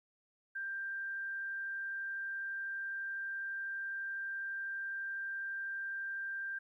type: tone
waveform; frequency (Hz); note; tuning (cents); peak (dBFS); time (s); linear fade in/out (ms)
sine; 1583; G6; +17; -37; 0.55-6.59; 10
effects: 13-bit